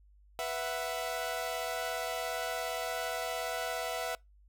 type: chord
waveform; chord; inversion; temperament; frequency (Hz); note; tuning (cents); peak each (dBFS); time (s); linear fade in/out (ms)
sawtooth; B suspended fourth; none; equal with one note detuned; 493.9 / 662.7 / 740; B4 / E5 / F#5; 0 / +9 / 0; -36 / -32 / -35; 0.39-4.15; 0
effects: noise-tail reverb RT60 0.2 s tail -25 dB re dry + added 50 Hz sine -58 dBFS peak until 4.48 s